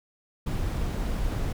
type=noise; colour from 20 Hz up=brown; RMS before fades=-28 dBFS; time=0.46-1.53 s; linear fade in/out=10 ms; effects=none